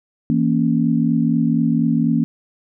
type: chord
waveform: sine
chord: A# diminished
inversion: second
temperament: equal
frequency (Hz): 164.81 / 233.1 / 277.2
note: E3 / A#3 / C#4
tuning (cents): 0 / 0 / 0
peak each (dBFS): -19 / -17 / -20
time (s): 0.3-2.24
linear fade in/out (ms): 0
effects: none